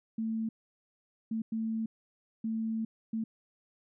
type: tone bursts at uneven times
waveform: sine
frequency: 223 Hz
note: A3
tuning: 23 cents sharp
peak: -30 dBFS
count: 5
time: 0.18-0.49 / 1.31-1.42 / 1.52-1.86 / 2.44-2.85 / 3.13-3.24 s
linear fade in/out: 5 ms
effects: none